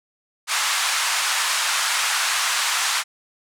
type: band-pass noise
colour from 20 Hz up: pink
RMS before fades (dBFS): -22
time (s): 0.47-3.04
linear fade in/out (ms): 50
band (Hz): 990 to 10000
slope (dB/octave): 24
effects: none